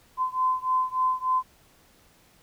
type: beating tone pair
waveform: sine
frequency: 1025 / 1028.4 Hz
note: C6 / C6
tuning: -36 / -30 cents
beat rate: 3.4 Hz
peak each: -25 / -26 dBFS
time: 0.17-1.43 s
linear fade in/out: 50 ms
effects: pink hiss -59 dBFS RMS until 2.42 s